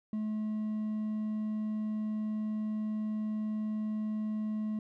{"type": "tone with hard clipping", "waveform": "triangle", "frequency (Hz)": 214.8, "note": "A3", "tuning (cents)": -41, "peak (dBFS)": -32, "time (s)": [0.13, 4.79], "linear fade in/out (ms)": 2, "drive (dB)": 5, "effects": []}